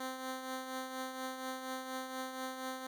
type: tone with tremolo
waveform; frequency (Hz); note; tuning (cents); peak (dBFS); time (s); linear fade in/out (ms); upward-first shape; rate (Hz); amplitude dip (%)
10% pulse; 260; C4; -11; -29; 0-2.87; 5; triangle; 4.2; 55
effects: none